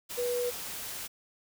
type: tone in noise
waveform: sine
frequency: 488.1 Hz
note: B4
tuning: 20 cents flat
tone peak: -28 dBFS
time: 0.17-0.51 s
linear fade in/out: 20 ms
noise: white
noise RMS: -39 dBFS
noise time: 0.09-1.08 s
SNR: +8 dB
effects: none